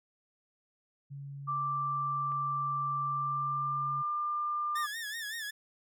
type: tone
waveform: sine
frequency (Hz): 140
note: C#3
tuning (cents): +18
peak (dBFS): -40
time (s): 1.1-4.03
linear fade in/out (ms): 20
type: tone with pitch glide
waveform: sine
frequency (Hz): 1174.7 to 1196.6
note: D6 to D6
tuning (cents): 0 to +32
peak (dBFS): -30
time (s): 1.47-4.87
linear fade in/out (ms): 20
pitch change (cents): +32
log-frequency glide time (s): 3.03-3.93
type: click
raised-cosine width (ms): 0.5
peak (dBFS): -38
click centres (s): 2.32
type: tone with vibrato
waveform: sawtooth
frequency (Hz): 1760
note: A6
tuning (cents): 0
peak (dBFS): -33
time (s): 4.75-5.51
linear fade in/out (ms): 10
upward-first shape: sine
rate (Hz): 5.3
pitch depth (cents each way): 100
effects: none